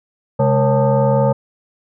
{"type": "tone with frequency modulation", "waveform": "sine", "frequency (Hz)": 207.9, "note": "G#3", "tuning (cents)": 2, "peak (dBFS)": -11, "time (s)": [0.39, 1.33], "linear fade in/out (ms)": 10, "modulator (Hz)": 341, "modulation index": 1.8, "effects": []}